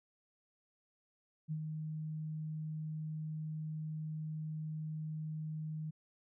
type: tone with ADSR envelope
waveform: sine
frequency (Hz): 155.56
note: D#3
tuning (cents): 0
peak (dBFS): -34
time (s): 1.48-5.91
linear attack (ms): 35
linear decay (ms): 72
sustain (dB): -4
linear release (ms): 13
effects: none